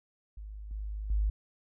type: tone with level steps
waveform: sine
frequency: 51.91 Hz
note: G#1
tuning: in tune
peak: -40 / -34 / -25 dBFS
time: 0.37-1.3 s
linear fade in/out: 5 ms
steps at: 0.71 / 1.1 s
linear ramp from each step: 2 ms
effects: none